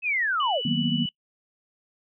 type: linear sweep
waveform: sine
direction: down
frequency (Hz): 2621 to 405.1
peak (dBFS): -22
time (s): 0.02-0.62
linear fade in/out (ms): 50
type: tone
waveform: sine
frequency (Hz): 2960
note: F#7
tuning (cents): 0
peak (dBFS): -28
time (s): 0.4-1.09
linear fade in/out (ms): 2
type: chord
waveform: sine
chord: B major seventh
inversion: first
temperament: equal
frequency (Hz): 155.56 / 185 / 233.1 / 246.9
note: D#3 / F#3 / A#3 / B3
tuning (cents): 0 / 0 / 0 / 0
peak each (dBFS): -28 / -30 / -26 / -29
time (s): 0.65-1.06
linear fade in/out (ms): 5
effects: noise-tail reverb RT60 0.1 s tail -24 dB re dry